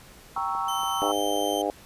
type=chord; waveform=sine; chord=G diminished seventh; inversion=none; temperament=equal; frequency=784 / 932.3 / 1108.7 / 1318.5 Hz; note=G5 / Bb5 / Db6 / Fb6; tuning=0 / 0 / 0 / 0 cents; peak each=-31 dBFS; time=0.36-1.12 s; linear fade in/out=5 ms
type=clicks; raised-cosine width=1 ms; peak=-29 dBFS; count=3; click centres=0.377 / 0.551 / 0.834 s
type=tone with pitch glide; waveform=sawtooth; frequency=3063 to 3111 Hz; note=G7 to G7; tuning=-41 to -14 cents; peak=-29 dBFS; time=0.68-1.62 s; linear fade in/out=5 ms; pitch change=+27 cents; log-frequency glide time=1.05-1.2 s
type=harmonic tone; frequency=101.7 Hz; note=G#2; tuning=36 cents flat; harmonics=3 / 4 / 5 / 6 / 7 / 8; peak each=-31 / -31 / -31 / -31 / -31 / -31 dBFS; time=1.02-1.7 s; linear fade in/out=0 ms
effects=pink hiss -50 dBFS RMS until 1.85 s + resampled to 32000 Hz